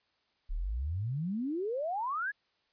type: exponential sweep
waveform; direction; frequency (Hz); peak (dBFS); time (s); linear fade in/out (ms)
sine; up; 33.2 to 1736; -31; 0.49-2.32; 20
effects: white hiss -74 dBFS RMS until 2.72 s + resampled to 11025 Hz